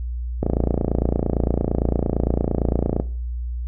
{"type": "click train", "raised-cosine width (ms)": 2, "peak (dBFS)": -6, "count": 75, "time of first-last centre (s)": [0.43, 2.999], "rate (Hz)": 28.8, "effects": ["noise-tail reverb RT60 0.4 s tail -17 dB re dry", "added 60 Hz sine -24 dBFS peak until 3.67 s"]}